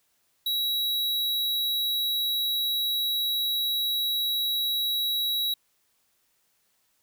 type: tone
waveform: square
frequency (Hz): 3877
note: B7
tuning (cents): -33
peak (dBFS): -25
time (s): 0.46-5.54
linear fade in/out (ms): 5
effects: white hiss -70 dBFS RMS until 7.02 s